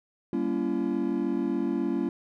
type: chord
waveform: triangle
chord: G diminished seventh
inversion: none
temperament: just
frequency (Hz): 196 / 235.2 / 282.2 / 338.7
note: G3 / Bb3 / Db4 / Fb4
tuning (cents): 0 / +16 / +31 / +47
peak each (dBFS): -31 / -29 / -28 / -28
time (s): 0.33-2.09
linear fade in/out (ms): 2
effects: none